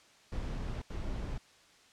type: noise bursts at uneven times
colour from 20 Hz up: brown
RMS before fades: -37 dBFS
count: 2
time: 0.32-0.82 / 0.9-1.38 s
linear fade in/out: 5 ms
effects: white hiss -61 dBFS RMS until 1.92 s + low-pass 6000 Hz 12 dB/octave